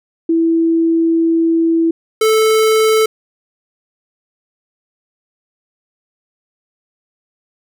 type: tone pair in turn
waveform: sine / square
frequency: 329.6 / 438.2 Hz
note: E4 / A4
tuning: 0 / -7 cents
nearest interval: perfect fourth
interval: 493 cents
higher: second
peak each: -10 dBFS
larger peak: neither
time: 0.29-1.91 / 2.21-3.06 s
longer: first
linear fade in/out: 5 ms
effects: none